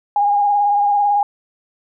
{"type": "tone with vibrato", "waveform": "sine", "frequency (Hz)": 817, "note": "G#5", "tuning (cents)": -29, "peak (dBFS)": -12, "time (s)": [0.16, 1.23], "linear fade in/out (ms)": 2, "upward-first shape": "sine", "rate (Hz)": 18, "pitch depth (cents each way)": 28, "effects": []}